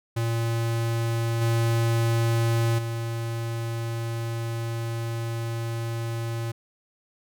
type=tone with level steps; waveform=square; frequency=115.4 Hz; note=A#2; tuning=17 cents flat; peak=-24 / -21 / -28 dBFS; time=0.16-6.52 s; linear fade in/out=10 ms; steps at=1.41 / 2.78 s; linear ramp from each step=10 ms; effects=none